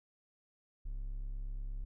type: tone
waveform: triangle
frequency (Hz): 34.23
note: C#1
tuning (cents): -21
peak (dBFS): -35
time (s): 0.85-1.85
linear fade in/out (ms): 10
effects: none